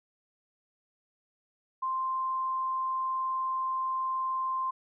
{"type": "tone", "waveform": "sine", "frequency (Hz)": 1046.5, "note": "C6", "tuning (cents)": 0, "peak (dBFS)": -28, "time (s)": [1.82, 4.71], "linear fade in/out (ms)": 10, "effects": []}